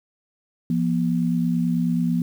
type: tone pair together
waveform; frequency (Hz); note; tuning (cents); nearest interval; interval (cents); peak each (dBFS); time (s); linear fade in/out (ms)
sine; 171.61 / 240.8; F3 / B3; -30 / -44; tritone; 586; -21 / -22; 0.7-2.22; 2
effects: 8-bit